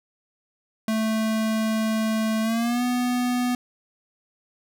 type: tone with pitch glide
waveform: square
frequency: 220 to 246.9 Hz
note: A3 to B3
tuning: 0 to 0 cents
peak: -22 dBFS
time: 0.88-3.55 s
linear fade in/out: 2 ms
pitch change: +200 cents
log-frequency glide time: 2.42-2.83 s
effects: none